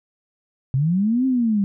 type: linear two-way sweep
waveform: sine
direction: up then down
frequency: 125.8 to 266.6 to 193.9 Hz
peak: -16 dBFS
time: 0.74-1.64 s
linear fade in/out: 0 ms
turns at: 1.26 s
effects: none